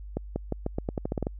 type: accelerating click train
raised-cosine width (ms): 2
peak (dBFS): -15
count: 12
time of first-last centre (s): 0.17-1.269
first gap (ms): 190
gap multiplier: 0.86
effects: added 50 Hz sine -38 dBFS peak until 1.39 s